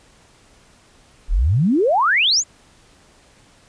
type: exponential sweep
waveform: sine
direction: up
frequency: 32.43 to 7459 Hz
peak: -13 dBFS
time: 1.28-2.44 s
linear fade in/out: 50 ms
effects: pink hiss -52 dBFS RMS until 3.68 s + resampled to 22050 Hz